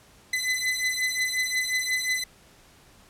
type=beating tone pair; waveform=sawtooth; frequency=2014 / 2019.6 Hz; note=B6 / B6; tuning=+33 / +38 cents; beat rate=5.6 Hz; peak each=-24 dBFS; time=0.33-2.24 s; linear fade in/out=5 ms; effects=pink hiss -55 dBFS RMS until 3.09 s + low-pass 12000 Hz 12 dB/octave